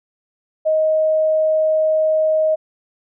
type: tone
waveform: sine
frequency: 627 Hz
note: D#5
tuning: 13 cents sharp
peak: -13 dBFS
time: 0.65-2.56 s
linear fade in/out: 20 ms
effects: none